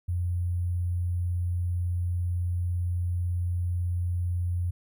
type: tone with sample-and-hold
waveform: sine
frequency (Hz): 88.2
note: F2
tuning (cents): +18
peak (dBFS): -25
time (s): 0.08-4.71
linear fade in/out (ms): 10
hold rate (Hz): 11025
effects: none